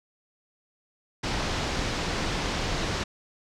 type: low-pass noise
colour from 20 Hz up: pink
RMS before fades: -29 dBFS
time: 1.23-3.04 s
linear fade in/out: 10 ms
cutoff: 6100 Hz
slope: 24 dB/octave
effects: none